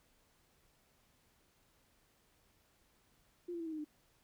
sine tone with pitch steps, 350.7 / 340.1 / 329.9 / 319.9 / 310.3 / 300.9 Hz, F4 / F4 / E4 / D#4 / D#4 / D4, +7 / -46 / +1 / +48 / -5 / +42 cents, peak -39 dBFS, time 3.48-3.846 s, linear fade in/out 10 ms, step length 61 ms, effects pink hiss -72 dBFS RMS until 4.23 s

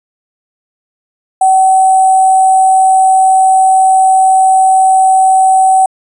sine tone with sample-and-hold, 759 Hz, F#5, 44 cents sharp, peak -4 dBFS, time 1.41-5.86 s, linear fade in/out 5 ms, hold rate 8820 Hz, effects resampled to 32000 Hz

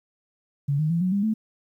sine tone with pitch steps, 141.7 / 154.52 / 168.51 / 183.76 / 200.4 / 218.5 Hz, C#3 / D#3 / E3 / F#3 / G3 / A3, +38 / -12 / +38 / -12 / +38 / -12 cents, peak -20 dBFS, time 0.68-1.34 s, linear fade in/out 10 ms, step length 110 ms, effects 10-bit

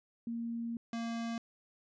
sine / square tone pair in turn, 232.5 / 230.9 Hz, A#3 / A#3, -4 / -16 cents, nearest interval unison, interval 12 cents, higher first, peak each -35 / -36 dBFS, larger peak first, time 0.27-0.77 / 0.93-1.38 s, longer first, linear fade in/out 2 ms, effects resampled to 16000 Hz

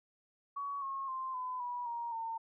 sine tone with pitch steps, 1125 / 1085.4 / 1047.2 / 1010.4 / 974.9 / 940.6 / 907.5 Hz, C#6 / C#6 / C6 / B5 / B5 / A#5 / A#5, +25 / -37 / +1 / +39 / -23 / +15 / -47 cents, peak -36 dBFS, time 0.56-2.38 s, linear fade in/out 10 ms, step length 260 ms, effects none

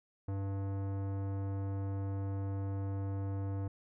sine tone with tanh clipping, 98 Hz, G2, in tune, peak -36 dBFS, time 0.28-3.68 s, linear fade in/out 5 ms, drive 18 dB, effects none

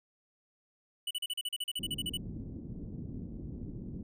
square tone bursts, 2960 Hz, F#7, in tune, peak -33 dBFS, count 15, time 1.07-2.172 s, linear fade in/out 5 ms, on 38 ms, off 38 ms
white low-pass noise, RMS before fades -42 dBFS, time 1.79-4.03 s, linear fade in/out 5 ms, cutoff 270 Hz, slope 24 dB/octave
effects none

